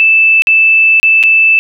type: tone with dropouts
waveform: sine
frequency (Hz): 2637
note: E7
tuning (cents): 0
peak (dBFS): -4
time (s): 0-1.59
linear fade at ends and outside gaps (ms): 0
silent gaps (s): 0.421-0.471 / 0.999-1.03 / 1.229-1.236
effects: none